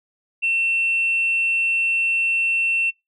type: tone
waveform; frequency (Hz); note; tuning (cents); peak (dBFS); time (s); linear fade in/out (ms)
sine; 2700; E7; +41; -17; 0.42-2.91; 20
effects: noise-tail reverb RT60 0.2 s tail -23 dB re dry + tanh soft clip ceiling -13 dBFS